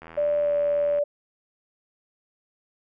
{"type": "click train", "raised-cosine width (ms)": 0.5, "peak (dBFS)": -27, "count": 80, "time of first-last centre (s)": [0.02, 0.986], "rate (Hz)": 81.8}
{"type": "tone with pitch glide", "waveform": "sine", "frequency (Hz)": [587, 580.9], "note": ["D5", "D5"], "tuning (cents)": [-1, -19], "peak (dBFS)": -20, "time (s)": [0.17, 1.04], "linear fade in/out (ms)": 10, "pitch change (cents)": -18, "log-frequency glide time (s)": [0.39, 0.52]}
{"effects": []}